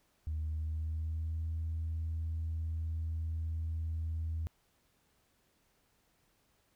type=tone with pitch glide; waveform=sine; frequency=77.78 to 80.8 Hz; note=D#2 to E2; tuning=0 to -34 cents; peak=-32 dBFS; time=0.27-4.47 s; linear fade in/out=0 ms; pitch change=+66 cents; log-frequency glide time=0.45-1.46 s; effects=tanh soft clip ceiling -30 dBFS + pink hiss -73 dBFS RMS until 6.75 s